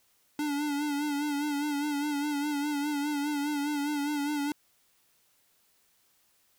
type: tone with vibrato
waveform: square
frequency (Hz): 291.3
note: D4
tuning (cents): -14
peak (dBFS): -29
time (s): 0.39-4.52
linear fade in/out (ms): 2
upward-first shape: sine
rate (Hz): 4.9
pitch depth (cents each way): 50
effects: white hiss -68 dBFS RMS until 6.58 s